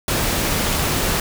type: noise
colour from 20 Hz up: pink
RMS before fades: -20 dBFS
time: 0.08-1.2 s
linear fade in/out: 2 ms
effects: none